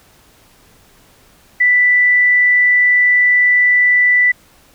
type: tone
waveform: sine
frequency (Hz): 1978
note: B6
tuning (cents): +2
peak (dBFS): -8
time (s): 1.6-4.32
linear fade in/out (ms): 10
effects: pink hiss -49 dBFS RMS until 4.74 s